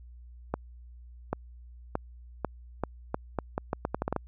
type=accelerating click train; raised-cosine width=1 ms; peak=-14 dBFS; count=15; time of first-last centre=0.54-4.163 s; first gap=790 ms; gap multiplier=0.79; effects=added 60 Hz sine -46 dBFS peak until 4.27 s